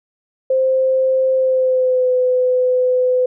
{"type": "tone with pitch glide", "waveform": "sine", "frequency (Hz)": [523.3, 504.9], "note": ["C5", "B4"], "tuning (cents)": [0, 38], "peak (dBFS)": -12, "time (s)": [0.5, 3.26], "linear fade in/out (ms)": 5, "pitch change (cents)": -62, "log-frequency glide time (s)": [1.34, 2.11], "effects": []}